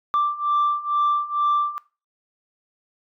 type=beating tone pair; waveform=sine; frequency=1174.7 / 1176.9 Hz; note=D6 / D6; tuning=0 / +3 cents; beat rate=2.2 Hz; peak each=-22 / -20 dBFS; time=0.14-1.78 s; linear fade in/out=0 ms; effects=noise-tail reverb RT60 0.3 s tail -19 dB re dry + tanh soft clip ceiling -14 dBFS